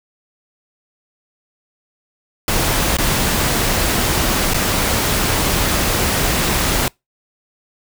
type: noise with dropouts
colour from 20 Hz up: pink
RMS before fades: -17 dBFS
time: 2.48-6.88 s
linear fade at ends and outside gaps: 1 ms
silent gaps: 2.969-2.985 / 4.536-4.543 s
effects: noise-tail reverb RT60 0.2 s tail -26 dB re dry